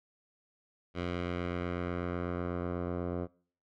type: tone with low-pass filter sweep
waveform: 10% pulse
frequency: 88.1 Hz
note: F2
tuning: 16 cents sharp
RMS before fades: -35 dBFS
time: 0.94-3.28 s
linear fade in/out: 50 ms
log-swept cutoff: 3200 to 800 Hz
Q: 1.1
effects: noise-tail reverb RT60 0.5 s tail -24 dB re dry